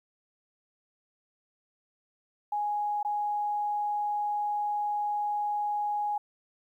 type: tone with dropouts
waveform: sine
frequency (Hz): 830.6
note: G#5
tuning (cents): 0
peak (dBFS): -27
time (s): 2.52-6.18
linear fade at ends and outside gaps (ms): 5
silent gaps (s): 3.03-3.048
effects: 11-bit